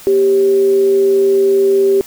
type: tone with frequency modulation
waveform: sine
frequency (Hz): 392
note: G4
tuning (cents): 0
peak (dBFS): -8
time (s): 0.07-2.01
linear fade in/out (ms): 0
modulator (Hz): 153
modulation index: 0.21
effects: white hiss -37 dBFS RMS until 2.06 s